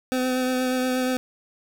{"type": "tone with vibrato", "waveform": "25% pulse", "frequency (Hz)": 255.2, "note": "C4", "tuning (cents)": -43, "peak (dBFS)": -18, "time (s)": [0.12, 1.17], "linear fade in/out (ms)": 0, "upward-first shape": "triangle", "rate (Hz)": 8.4, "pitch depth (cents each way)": 19, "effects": ["8-bit"]}